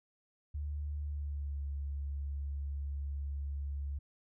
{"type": "tone with pitch glide", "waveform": "sine", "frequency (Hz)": [73.42, 70.55], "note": ["D2", "C#2"], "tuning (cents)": [0, 31], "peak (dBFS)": -35, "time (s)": [0.54, 3.99], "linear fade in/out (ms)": 10, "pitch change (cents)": -69, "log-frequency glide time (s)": [1.04, 1.62], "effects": []}